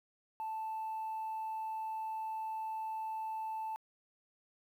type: tone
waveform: sine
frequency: 880 Hz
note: A5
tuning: in tune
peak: -35 dBFS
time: 0.4-3.76 s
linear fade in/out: 0 ms
effects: tanh soft clip ceiling -34 dBFS + 11-bit